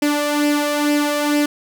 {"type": "tone with flanger", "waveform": "sawtooth", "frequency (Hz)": 293.7, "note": "D4", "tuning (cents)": 0, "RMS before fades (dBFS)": -18, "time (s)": [0.02, 1.46], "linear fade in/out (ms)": 5, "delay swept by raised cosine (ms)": [0.38, 1.68], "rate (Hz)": 2.2, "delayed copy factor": 0.55, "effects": []}